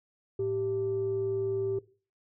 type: tone pair together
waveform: sine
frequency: 109.36 / 389.7 Hz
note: A2 / G4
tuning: -10 / -10 cents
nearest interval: octave + minor seventh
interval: 2200 cents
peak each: -36 / -27 dBFS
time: 0.39-1.79 s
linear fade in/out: 5 ms
effects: noise-tail reverb RT60 0.4 s tail -19 dB re dry + tanh soft clip ceiling -22 dBFS